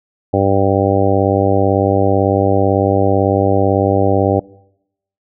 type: harmonic tone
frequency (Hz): 98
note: G2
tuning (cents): 0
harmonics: 1 / 2 / 3 / 4 / 5 / 6 / 7 / 8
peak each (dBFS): -17 / -22 / -18 / -19 / -18 / -18 / -23 / -20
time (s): 0.33-4.4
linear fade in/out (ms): 10
effects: noise-tail reverb RT60 0.8 s tail -22 dB re dry